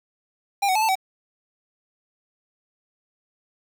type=tone with pitch steps; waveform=square; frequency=801 / 748 / 865 / 886 / 761 Hz; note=G5 / F#5 / A5 / A5 / F#5; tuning=+37 / +19 / -30 / +12 / +48 cents; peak=-19 dBFS; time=0.62-0.955 s; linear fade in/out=10 ms; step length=67 ms; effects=8-bit